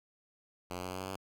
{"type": "tone with pitch steps", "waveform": "5% pulse", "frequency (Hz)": [89.4, 90.44, 91.49, 92.55, 93.63, 94.72, 95.82], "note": ["F2", "F#2", "F#2", "F#2", "F#2", "F#2", "G2"], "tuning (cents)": [41, -39, -19, 1, 21, 41, -39], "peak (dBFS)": -27, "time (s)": [0.7, 1.162], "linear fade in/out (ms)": 10, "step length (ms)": 66, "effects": []}